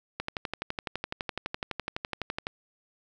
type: click train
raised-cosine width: 0.3 ms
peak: -15 dBFS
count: 28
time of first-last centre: 0.2-2.469 s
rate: 11.9 Hz
effects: none